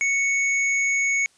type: tone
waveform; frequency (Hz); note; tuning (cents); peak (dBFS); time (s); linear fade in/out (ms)
square; 2217; C#7; 0; -20; 0.01-1.26; 0
effects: white hiss -59 dBFS RMS until 1.37 s + resampled to 22050 Hz